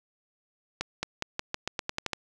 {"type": "accelerating click train", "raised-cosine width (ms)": 0.2, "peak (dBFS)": -12, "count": 11, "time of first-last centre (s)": [0.81, 2.133], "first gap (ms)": 220, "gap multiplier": 0.88, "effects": []}